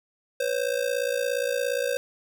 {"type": "ring-modulated tone", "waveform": "square", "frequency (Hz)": 523.3, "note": "C5", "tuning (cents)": 0, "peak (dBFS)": -22, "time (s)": [0.4, 1.97], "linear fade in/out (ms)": 0, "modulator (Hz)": 28.6, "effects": []}